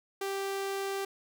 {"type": "tone", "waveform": "sawtooth", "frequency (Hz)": 392, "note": "G4", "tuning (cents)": 0, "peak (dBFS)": -28, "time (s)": [0.21, 1.05], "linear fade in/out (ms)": 5, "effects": []}